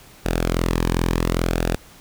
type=tone with flanger; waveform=sawtooth; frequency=42.46 Hz; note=F1; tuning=48 cents flat; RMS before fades=-21 dBFS; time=0.25-1.76 s; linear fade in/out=10 ms; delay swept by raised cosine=0.95 to 1.49 ms; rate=0.7 Hz; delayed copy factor=-0.55; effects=pink hiss -47 dBFS RMS until 2 s